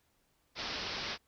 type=low-pass noise; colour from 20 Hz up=white; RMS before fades=-39 dBFS; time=0.55-1.18 s; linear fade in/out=50 ms; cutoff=5500 Hz; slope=96 dB/octave; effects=pink hiss -74 dBFS RMS until 1.27 s